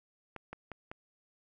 clicks, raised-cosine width 0.5 ms, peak -27 dBFS, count 4, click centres 0.363 / 0.53 / 0.717 / 0.915 s, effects none

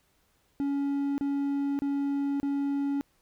triangle tone bursts, 280.7 Hz, C#4, 22 cents sharp, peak -24 dBFS, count 4, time 0.6-3.01 s, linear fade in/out 0 ms, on 580 ms, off 30 ms, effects pink hiss -69 dBFS RMS until 3.21 s

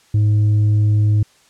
sine tone with tanh clipping, 105.4 Hz, G#2, 26 cents sharp, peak -12 dBFS, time 0.14-1.23 s, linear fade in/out 5 ms, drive 3 dB, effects white hiss -53 dBFS RMS until 1.49 s + low-pass 8000 Hz 12 dB/octave

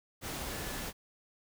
sine tone in noise, 1731 Hz, A6, 29 cents flat, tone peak -50 dBFS, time 0.48-0.85 s, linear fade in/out 50 ms, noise pink, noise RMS -39 dBFS, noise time 0.21-0.93 s, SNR -14 dB, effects none

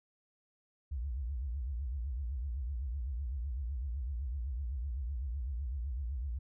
sine tone with vibrato, 64.3 Hz, C2, 30 cents flat, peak -34 dBFS, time 0.91-6.39 s, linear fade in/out 10 ms, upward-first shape triangle, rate 7.9 Hz, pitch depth 280 cents each way, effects none

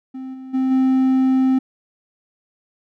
triangle tone with level steps, 261.6 Hz, C4, in tune, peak -26 / -30 / -14 / -11 dBFS, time 0.14-1.59 s, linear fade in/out 10 ms, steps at 0.33 / 0.53 / 0.7 s, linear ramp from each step 20 ms, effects none

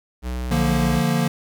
square tone with pitch glide, 62 to 60.62 Hz, B1 to B1, +7 to -32 cents, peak -25 dBFS, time 0.22-1.02 s, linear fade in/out 50 ms, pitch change -39 cents, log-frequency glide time 0.6-0.71 s
square chord, Bb major, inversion first, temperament equal, 146.83 / 174.61 / 233.1 Hz, D3 / F3 / Bb3, 0 / 0 / 0 cents, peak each -23 dBFS, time 0.51-1.28 s, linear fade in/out 5 ms
effects 9-bit

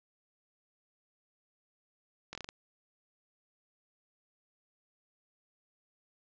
slowing click train, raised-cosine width 0.2 ms, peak -24 dBFS, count 6, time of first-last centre 2.33-2.489 s, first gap 21 ms, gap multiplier 1.21, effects resampled to 16000 Hz + 11-bit

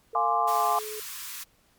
sine tone with pitch glide, 453.2 to 427.8 Hz, A#4 to A4, -49 to -49 cents, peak -36 dBFS, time 0.13-1 s, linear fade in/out 5 ms, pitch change -100 cents, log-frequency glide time 0.39-0.69 s
sine chord, D half-diminished seventh, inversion first, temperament equal with one note detuned, 698.5 / 834 / 1046.5 / 1174.7 Hz, F5 / Ab5 / C6 / D6, 0 / +7 / 0 / 0 cents, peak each -27 dBFS, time 0.15-0.79 s, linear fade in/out 2 ms
white high-pass noise, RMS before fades -38 dBFS, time 0.47-1.44 s, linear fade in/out 10 ms, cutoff 960 Hz, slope 96 dB/octave
effects pink hiss -64 dBFS RMS until 1.78 s + MP3 96 kbps

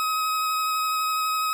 40% pulse tone with vibrato, 1269 Hz, D#6, 34 cents sharp, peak -22 dBFS, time 0-1.53 s, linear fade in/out 0 ms, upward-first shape triangle, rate 12 Hz, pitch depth 12 cents each way, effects none

